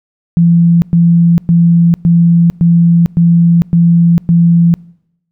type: tone bursts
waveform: sine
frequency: 169.8 Hz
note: F3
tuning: 48 cents flat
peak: -4 dBFS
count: 8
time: 0.37-4.74 s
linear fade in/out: 0 ms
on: 450 ms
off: 110 ms
effects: noise-tail reverb RT60 0.8 s tail -25 dB re dry